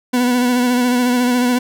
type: tone with vibrato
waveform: 40% pulse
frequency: 246.9 Hz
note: B3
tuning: in tune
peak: -12 dBFS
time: 0.13-1.59 s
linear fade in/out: 10 ms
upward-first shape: sine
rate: 14 Hz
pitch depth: 32 cents each way
effects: none